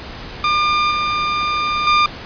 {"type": "tone with level steps", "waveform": "sawtooth", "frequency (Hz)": 1200, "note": "D6", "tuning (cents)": 37, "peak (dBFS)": [-10, -13, -7], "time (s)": [0.44, 2.06], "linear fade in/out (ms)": 2, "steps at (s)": [0.91, 1.87], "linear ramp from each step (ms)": 2, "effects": ["pink hiss -32 dBFS RMS until 2.25 s", "resampled to 11025 Hz"]}